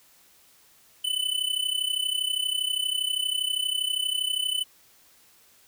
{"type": "tone with amplitude modulation", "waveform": "square", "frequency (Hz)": 3008, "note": "F#7", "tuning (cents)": 28, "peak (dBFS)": -22, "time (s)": [1.04, 4.64], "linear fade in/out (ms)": 10, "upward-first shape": "sine", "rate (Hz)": 32.5, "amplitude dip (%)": 80, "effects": ["white hiss -58 dBFS RMS until 5.67 s"]}